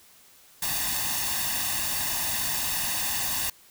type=noise with comb filter; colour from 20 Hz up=white; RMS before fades=-28 dBFS; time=0.62-3.5 s; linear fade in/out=5 ms; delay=1.1 ms; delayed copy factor=+0.75; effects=white hiss -55 dBFS RMS until 3.7 s